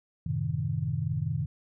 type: chord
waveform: sine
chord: F# diminished seventh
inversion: none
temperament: equal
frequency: 92.5 / 110 / 130.81 / 155.56 Hz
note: F#2 / A2 / C3 / Eb3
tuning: 0 / 0 / 0 / 0 cents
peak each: -35 / -34 / -32 / -31 dBFS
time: 0.26-1.46 s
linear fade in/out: 5 ms
effects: none